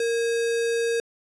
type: tone with sample-and-hold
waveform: sine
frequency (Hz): 463.6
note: A#4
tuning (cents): -10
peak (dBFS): -21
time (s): 0-1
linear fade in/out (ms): 2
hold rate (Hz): 2100
effects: resampled to 24000 Hz